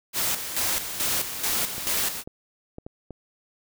white noise with tremolo, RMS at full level -25 dBFS, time 0.13-2.24 s, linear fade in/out 50 ms, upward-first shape square, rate 2.3 Hz, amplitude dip 60%
clicks, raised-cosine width 2 ms, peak -24 dBFS, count 6, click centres 1.781 / 1.87 / 2.275 / 2.784 / 2.865 / 3.107 s
effects none

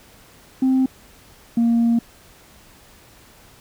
sine tone pair in turn, 261.6 / 233.1 Hz, C4 / A#3, 0 / 0 cents, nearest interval major second, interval 200 cents, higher first, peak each -12 dBFS, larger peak neither, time 0.62-0.86 / 1.57-1.99 s, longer second, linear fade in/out 5 ms, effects tanh soft clip ceiling -12 dBFS + pink hiss -49 dBFS RMS until 3.6 s

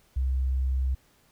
sine tone, 65.41 Hz, C2, in tune, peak -22 dBFS, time 0.16-0.95 s, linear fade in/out 10 ms, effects tanh soft clip ceiling -19 dBFS + pink hiss -63 dBFS RMS until 1.31 s

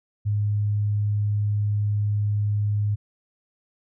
sine tone, 103.83 Hz, G#2, in tune, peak -20 dBFS, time 0.25-2.96 s, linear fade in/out 20 ms, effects none

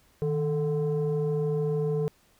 sine tone pair together, 155.56 / 440 Hz, D#3 / A4, 0 / 0 cents, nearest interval octave + tritone, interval 1800 cents, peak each -25 dBFS, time 0.22-2.08 s, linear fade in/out 0 ms, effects tanh soft clip ceiling -21 dBFS + pink hiss -63 dBFS RMS until 2.39 s

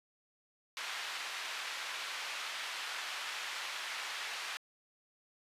white band-pass noise, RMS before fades -41 dBFS, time 0.77-4.57 s, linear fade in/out 0 ms, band 1000 to 3200 Hz, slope 12 dB/octave, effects resampled to 32000 Hz

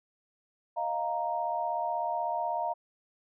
sine chord, Eb suspended second, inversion none, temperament equal, 622.3 / 698.5 / 932.3 Hz, Eb5 / F5 / Bb5, 0 / 0 / 0 cents, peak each -36 / -32 / -32 dBFS, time 0.76-2.74 s, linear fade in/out 20 ms, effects none

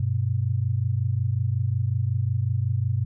sine tone pair together, 98 / 123.47 Hz, G2 / B2, 0 / 0 cents, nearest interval major third, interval 400 cents, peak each -24 dBFS, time 0-3.05 s, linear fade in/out 5 ms, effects none

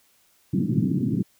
pink band-pass noise, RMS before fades -23 dBFS, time 0.53-1.23 s, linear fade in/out 10 ms, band 120 to 320 Hz, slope 48 dB/octave, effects white hiss -62 dBFS RMS until 1.39 s

